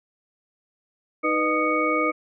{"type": "tone cluster", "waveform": "sine", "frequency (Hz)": [311.8, 492, 612, 1235, 2232], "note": ["D#4", "B4", "D#5", "D#6", "C#7"], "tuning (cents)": [4, -7, -29, -13, 11], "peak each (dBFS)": [-26, -27, -29, -24, -26], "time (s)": [1.23, 2.12], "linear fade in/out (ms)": 20, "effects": []}